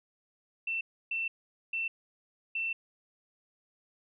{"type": "tone bursts at uneven times", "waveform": "sine", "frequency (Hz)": 2684, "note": "E7", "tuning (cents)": 31, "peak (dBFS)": -30, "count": 4, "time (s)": [[0.67, 0.81], [1.11, 1.28], [1.73, 1.88], [2.55, 2.73]], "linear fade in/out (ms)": 5, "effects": []}